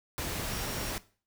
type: tone in noise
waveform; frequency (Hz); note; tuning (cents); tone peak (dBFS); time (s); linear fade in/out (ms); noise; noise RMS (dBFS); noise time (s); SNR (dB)
sine; 5588; F8; 0; -46; 0.51-0.91; 0; pink; -35; 0.18-0.98; -14
effects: noise-tail reverb RT60 0.4 s tail -18 dB re dry